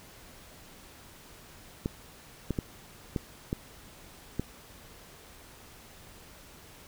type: clicks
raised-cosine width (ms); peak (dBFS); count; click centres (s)
3; -16; 6; 1.859 / 2.507 / 2.588 / 3.162 / 3.529 / 4.396
effects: pink hiss -52 dBFS RMS until 6.87 s